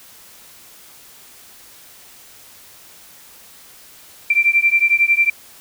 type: beating tone pair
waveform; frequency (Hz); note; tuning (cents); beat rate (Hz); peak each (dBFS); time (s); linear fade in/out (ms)
sine; 2349 / 2360; D7 / D7; 0 / +8; 11; -15; 4.3-5.3; 5
effects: white hiss -44 dBFS RMS until 5.6 s